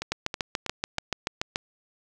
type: two click trains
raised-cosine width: 0.2 ms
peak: -9 / -14 dBFS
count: 11 / 4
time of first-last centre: 0.12-1.559 / 0.02-0.985 s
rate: 6.95 / 3.11 Hz
effects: none